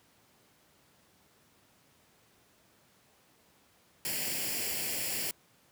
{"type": "noise with comb filter", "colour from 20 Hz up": "white", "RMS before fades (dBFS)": -34, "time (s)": [4.05, 5.31], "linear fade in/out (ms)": 2, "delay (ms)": 0.4, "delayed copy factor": 0.7, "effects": ["pink hiss -65 dBFS RMS until 5.71 s", "high-pass 100 Hz 12 dB/octave"]}